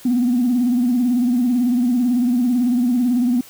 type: tone with vibrato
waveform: sine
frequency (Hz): 245.1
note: B3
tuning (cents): -13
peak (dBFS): -13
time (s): 0.05-3.41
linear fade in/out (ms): 5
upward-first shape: sine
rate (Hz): 18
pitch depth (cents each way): 81
effects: tanh soft clip ceiling -10 dBFS + white hiss -43 dBFS RMS until 3.49 s